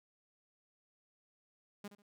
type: tone with echo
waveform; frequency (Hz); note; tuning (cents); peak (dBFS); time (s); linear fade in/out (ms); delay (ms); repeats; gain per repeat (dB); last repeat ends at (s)
sawtooth; 203.9; G#3; -32; -39; 1.84-1.88; 5; 71; 2; -12; 2.022
effects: none

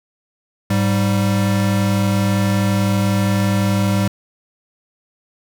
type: tone pair together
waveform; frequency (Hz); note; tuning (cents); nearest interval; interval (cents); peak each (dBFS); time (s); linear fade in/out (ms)
square; 103.83 / 196; G#2 / G3; 0 / 0; major seventh; 1100; -18; 0.7-4.08; 5
effects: none

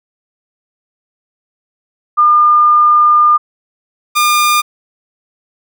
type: tone pair in turn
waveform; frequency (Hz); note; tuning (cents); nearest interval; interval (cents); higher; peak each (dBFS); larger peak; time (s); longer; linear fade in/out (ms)
sine / sawtooth; 1207 / 1207; D6 / D6; +47 / +47; unison; 0; neither; -5; neither; 2.17-3.38 / 4.15-4.62; first; 20
effects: none

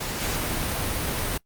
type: noise with level steps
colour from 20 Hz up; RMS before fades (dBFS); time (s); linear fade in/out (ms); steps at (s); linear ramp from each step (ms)
pink; -30 / -27; 0-1.38; 10; 0.2; 10
effects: noise-tail reverb RT60 0.1 s tail -22 dB re dry + Opus 48 kbps

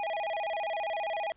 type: tone with vibrato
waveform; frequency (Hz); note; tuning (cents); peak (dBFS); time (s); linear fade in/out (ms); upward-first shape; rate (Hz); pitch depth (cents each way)
square; 732; F#5; -19; -31; 0-1.32; 0; square; 15; 200
effects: pink hiss -66 dBFS RMS until 1.36 s + resampled to 8000 Hz

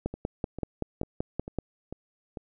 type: two click trains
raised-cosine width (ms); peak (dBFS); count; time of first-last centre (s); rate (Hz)
2; -15 / -23; 9 / 6; 0.06-1.587 / 0.14-2.372; 5.24 / 2.24
effects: none

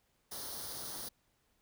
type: noise with comb filter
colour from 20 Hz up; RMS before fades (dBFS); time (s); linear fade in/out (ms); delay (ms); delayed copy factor
white; -43; 0.31-1.09; 10; 0.2; +0.75
effects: pink hiss -75 dBFS RMS until 1.61 s

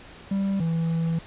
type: tone pair in turn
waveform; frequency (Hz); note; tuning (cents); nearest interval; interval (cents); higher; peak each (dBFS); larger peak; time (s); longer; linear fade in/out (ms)
triangle; 196 / 164.82; G3 / E3; 0 / 0; minor third; 300; first; -20; neither; 0.31-0.6 / 0.6-1.19; second; 5
effects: pink hiss -46 dBFS RMS until 1.26 s + resampled to 8000 Hz

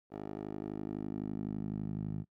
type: tone with band-pass filter sweep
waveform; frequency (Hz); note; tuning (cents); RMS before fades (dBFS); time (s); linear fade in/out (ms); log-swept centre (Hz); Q
10% pulse; 51.91; G#1; 0; -39; 0.1-2.25; 50; 490 to 150; 1.7
effects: noise-tail reverb RT60 0.1 s tail -24 dB re dry

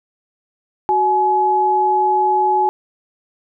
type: tone pair together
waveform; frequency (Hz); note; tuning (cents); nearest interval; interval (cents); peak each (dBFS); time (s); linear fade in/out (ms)
sine; 372.7 / 847.4; F#4 / G#5; +13 / +35; octave + major second; 1422; -20 / -13; 0.89-2.69; 0
effects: none

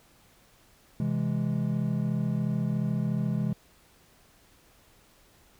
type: chord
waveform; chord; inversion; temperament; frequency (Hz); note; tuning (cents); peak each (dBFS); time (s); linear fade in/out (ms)
triangle; C augmented; none; equal; 130.81 / 164.81 / 207.7; C3 / E3 / G#3; 0 / 0 / 0; -28; 1-3.53; 2
effects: pink hiss -60 dBFS RMS until 5.59 s

